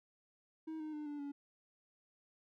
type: tone with pitch steps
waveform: triangle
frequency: 317.6 / 308.9 / 300.5 / 292.3 / 284.3 Hz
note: D#4 / D#4 / D4 / D4 / C#4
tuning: +36 / -12 / +40 / -8 / +44 cents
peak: -39 dBFS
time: 0.67-1.32 s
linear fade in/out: 10 ms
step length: 130 ms
effects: none